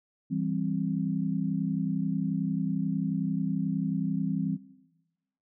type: chord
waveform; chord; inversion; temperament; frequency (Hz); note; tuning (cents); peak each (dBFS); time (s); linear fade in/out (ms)
sine; C major; first; equal with one note detuned; 164.81 / 196 / 263.4; E3 / G3 / C4; 0 / 0 / +12; -31; 0.3-4.57; 20
effects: noise-tail reverb RT60 1.0 s tail -17 dB re dry